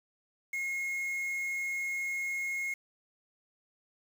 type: tone with quantisation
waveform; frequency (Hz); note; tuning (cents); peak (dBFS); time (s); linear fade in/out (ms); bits
triangle; 2157; C#7; -48; -30; 0.53-2.74; 5; 8
effects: none